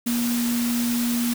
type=tone in noise; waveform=sine; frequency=238.4 Hz; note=A#3; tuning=39 cents sharp; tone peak=-21 dBFS; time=0.06-1.34 s; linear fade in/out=10 ms; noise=white; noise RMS=-30 dBFS; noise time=0.06-1.34 s; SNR=+6 dB; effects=none